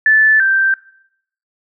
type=tone pair in turn; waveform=sine; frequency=1748 / 1565.9 Hz; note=A6 / G6; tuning=-12 / -2 cents; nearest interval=major second; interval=190 cents; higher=first; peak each=-7 / -10 dBFS; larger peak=first; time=0.06-0.4 / 0.4-0.74 s; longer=neither; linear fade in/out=2 ms; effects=noise-tail reverb RT60 0.7 s tail -19 dB re dry